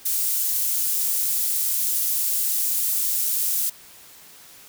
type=high-pass noise; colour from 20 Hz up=pink; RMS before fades=-23 dBFS; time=0.05-3.7 s; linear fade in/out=10 ms; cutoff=11000 Hz; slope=12 dB/octave; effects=white hiss -47 dBFS RMS until 4.68 s